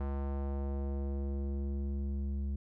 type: tone with low-pass filter sweep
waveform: square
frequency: 69.3 Hz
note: C#2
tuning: in tune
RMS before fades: -35 dBFS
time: 0-2.56 s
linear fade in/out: 5 ms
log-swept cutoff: 1100 to 180 Hz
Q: 1.1
effects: none